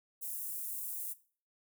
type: high-pass noise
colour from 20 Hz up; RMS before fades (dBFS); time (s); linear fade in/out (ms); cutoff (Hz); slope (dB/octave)
white; -40; 0.21-1.14; 20; 9100; 24
effects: noise-tail reverb RT60 0.4 s tail -17 dB re dry